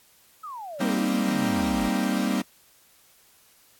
sine exponential sweep, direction down, 1318.5 to 43.65 Hz, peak -34 dBFS, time 0.43-1.89 s, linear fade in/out 10 ms
45% pulse chord, C minor seventh, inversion second, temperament equal, 196 / 233.1 / 261.6 / 311.1 Hz, G3 / Bb3 / C4 / Eb4, 0 / 0 / 0 / 0 cents, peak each -27 / -28 / -28 / -31 dBFS, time 0.8-2.42 s, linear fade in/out 10 ms
effects white hiss -58 dBFS RMS until 3.79 s + AAC 64 kbps

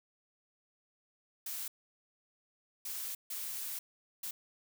blue noise bursts at uneven times, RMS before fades -40 dBFS, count 4, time 1.46-1.68 / 2.85-3.15 / 3.3-3.79 / 4.23-4.31 s, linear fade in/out 5 ms, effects none

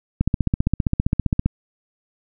click train, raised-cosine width 5 ms, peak -5 dBFS, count 20, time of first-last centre 0.21-1.46 s, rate 15.2 Hz, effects none

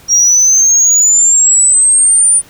sine exponential sweep, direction up, 5630 to 9397 Hz, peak -3 dBFS, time 0.08-2.42 s, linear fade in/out 50 ms, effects tanh soft clip ceiling -3 dBFS + pink hiss -41 dBFS RMS until 2.49 s

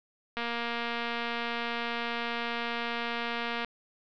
click train, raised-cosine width 0.3 ms, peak -17 dBFS, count 771, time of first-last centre 0.37-3.647 s, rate 235 Hz, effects low-pass 4000 Hz 12 dB/octave

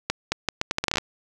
accelerating click train, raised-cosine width 0.2 ms, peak -5 dBFS, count 13, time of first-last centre 0.1-0.983 s, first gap 220 ms, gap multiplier 0.76, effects none

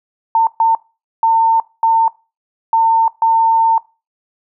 sine tone bursts at uneven times, 904 Hz, A5, 47 cents sharp, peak -8 dBFS, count 6, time 0.35-0.47 / 0.6-0.75 / 1.23-1.6 / 1.83-2.08 / 2.73-3.08 / 3.22-3.78 s, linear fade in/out 2 ms, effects noise-tail reverb RT60 0.3 s tail -22 dB re dry

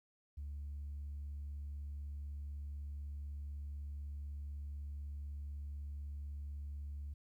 sine tone, 72 Hz, D2, 34 cents flat, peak -40 dBFS, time 0.37-7.14 s, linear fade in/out 10 ms, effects tanh soft clip ceiling -39 dBFS + 13-bit

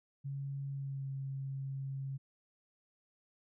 sine tone with pitch glide, 138.59 to 135.82 Hz, C#3 to C#3, 0 to -35 cents, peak -37 dBFS, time 0.24-2.18 s, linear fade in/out 20 ms, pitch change -35 cents, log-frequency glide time 0.7-1.09 s, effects none

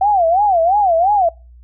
sine tone with vibrato, 740 Hz, F#5, in tune, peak -10 dBFS, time 0.01-1.29 s, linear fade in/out 5 ms, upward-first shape sine, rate 2.9 Hz, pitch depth 220 cents each way, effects noise-tail reverb RT60 0.3 s tail -25 dB re dry + added 60 Hz sine -39 dBFS peak until 1.63 s

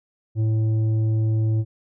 sine tone with tanh clipping, 110 Hz, A2, in tune, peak -19 dBFS, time 0.35-1.65 s, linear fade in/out 50 ms, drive 7 dB, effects none

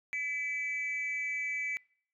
sine tone pair together, 2000 / 2305 Hz, B6 / D7, +21 / -33 cents, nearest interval major second, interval 246 cents, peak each -35 / -32 dBFS, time 0.13-1.77 s, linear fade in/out 0 ms, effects noise-tail reverb RT60 0.6 s tail -26 dB re dry + tanh soft clip ceiling -28 dBFS

